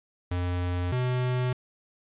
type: tone pair in turn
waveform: square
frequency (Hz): 89 / 125.87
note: F2 / B2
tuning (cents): +33 / +33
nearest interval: tritone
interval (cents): 600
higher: second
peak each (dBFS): -27 / -25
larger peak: second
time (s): 0.31-0.92 / 0.92-1.53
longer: neither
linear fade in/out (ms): 5
effects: resampled to 8000 Hz + 9-bit